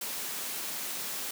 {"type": "high-pass noise", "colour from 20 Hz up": "white", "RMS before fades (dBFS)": -36, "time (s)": [0.01, 1.31], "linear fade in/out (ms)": 5, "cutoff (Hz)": 140, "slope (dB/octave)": 24, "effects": []}